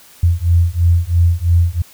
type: beating tone pair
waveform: sine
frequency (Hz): 84.3 / 87.3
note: E2 / F2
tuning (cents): +39 / 0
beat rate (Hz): 3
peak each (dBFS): -13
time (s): 0.23-1.82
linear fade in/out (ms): 5
effects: white hiss -44 dBFS RMS until 1.93 s